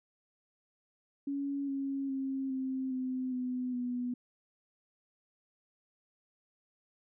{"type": "tone with pitch steps", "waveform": "sine", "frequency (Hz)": [280, 274.1, 268.3, 262.6, 257.1, 251.6, 246.3], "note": ["C#4", "C#4", "C4", "C4", "C4", "B3", "B3"], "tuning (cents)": [18, -19, 44, 6, -30, 32, -5], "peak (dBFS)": -32, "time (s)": [1.27, 4.14], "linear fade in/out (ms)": 5, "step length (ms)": 410, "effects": []}